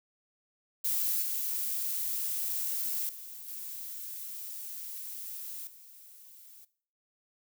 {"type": "noise with level steps", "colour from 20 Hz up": "violet", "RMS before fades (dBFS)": [-30, -33, -45, -41, -53], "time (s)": [0.84, 6.65], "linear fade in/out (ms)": 10, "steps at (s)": [1.22, 3.09, 3.48, 5.67], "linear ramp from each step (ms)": 2, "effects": ["noise-tail reverb RT60 0.5 s tail -18 dB re dry"]}